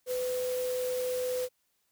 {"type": "tone in noise", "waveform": "sine", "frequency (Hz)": 503, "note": "B4", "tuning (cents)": 32, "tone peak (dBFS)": -29, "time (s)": [0.06, 1.49], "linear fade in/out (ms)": 50, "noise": "white", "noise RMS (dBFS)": -42, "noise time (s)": [0.06, 1.49], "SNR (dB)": 10, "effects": ["white hiss -75 dBFS RMS until 1.91 s"]}